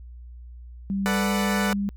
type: tone with pitch glide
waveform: sine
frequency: 196 to 200.5 Hz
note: G3 to G3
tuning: 0 to +39 cents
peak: -23 dBFS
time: 0.9-1.89 s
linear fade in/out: 0 ms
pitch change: +39 cents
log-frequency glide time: 1.08-1.32 s
type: chord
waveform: 15% pulse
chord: B minor seventh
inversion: third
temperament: equal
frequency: 440 / 493.9 / 587.3 / 740 Hz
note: A4 / B4 / D5 / F#5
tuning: 0 / 0 / 0 / 0 cents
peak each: -24 dBFS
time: 1.06-1.73 s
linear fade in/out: 0 ms
effects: added 60 Hz sine -39 dBFS peak until 1.96 s